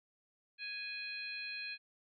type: harmonic tone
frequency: 830.6 Hz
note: G#5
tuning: in tune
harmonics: 2 / 3 / 4 / 5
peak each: -48 / -42 / -55 / -46 dBFS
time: 0.58-1.78 s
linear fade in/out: 50 ms
effects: none